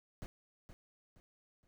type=noise with echo; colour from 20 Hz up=brown; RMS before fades=-44 dBFS; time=0.22-0.26 s; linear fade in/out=0 ms; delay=470 ms; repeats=3; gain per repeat=-9 dB; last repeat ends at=1.67 s; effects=none